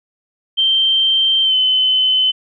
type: tone with pitch glide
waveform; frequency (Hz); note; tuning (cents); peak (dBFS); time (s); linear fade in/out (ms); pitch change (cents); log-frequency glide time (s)
sine; 3136 to 3043; G7 to F#7; 0 to +48; -11; 0.57-2.32; 20; -52; 1.43-1.55
effects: none